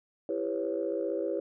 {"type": "chord", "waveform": "sine", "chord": "C# half-diminished seventh", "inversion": "first", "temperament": "just", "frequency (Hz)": [332.6, 399.1, 498.9, 554.4], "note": ["E4", "G4", "B4", "C#5"], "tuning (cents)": [16, 31, 17, 0], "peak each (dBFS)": -34, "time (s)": [0.29, 1.4], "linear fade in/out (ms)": 2, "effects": ["tanh soft clip ceiling -19 dBFS"]}